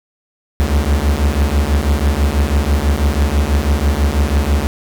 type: beating tone pair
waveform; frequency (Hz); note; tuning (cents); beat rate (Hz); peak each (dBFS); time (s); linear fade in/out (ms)
45% pulse; 68.8 / 74.9; C#2 / D2; -12 / +35; 6.1; -15; 0.6-4.67; 0
effects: none